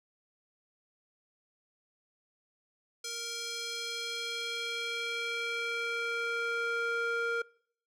square tone with band-pass filter sweep, 466.2 Hz, A#4, in tune, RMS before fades -35 dBFS, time 3.04-7.42 s, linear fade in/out 5 ms, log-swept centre 5700 to 1200 Hz, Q 1.5, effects noise-tail reverb RT60 0.6 s tail -24 dB re dry

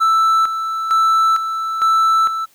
triangle tone with tremolo, 1322 Hz, E6, 5 cents sharp, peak -9 dBFS, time 0-2.46 s, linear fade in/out 20 ms, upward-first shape square, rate 1.1 Hz, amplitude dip 60%, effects white hiss -54 dBFS RMS until 2.54 s

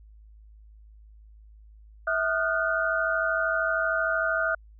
sine tone cluster, 652 / 1232 / 1423 / 1516 Hz, E5 / D#6 / F6 / F#6, -19 / -17 / +32 / +42 cents, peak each -28 / -32 / -27 / -29 dBFS, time 2.07-4.55 s, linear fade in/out 5 ms, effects added 53 Hz sine -48 dBFS peak until 4.79 s

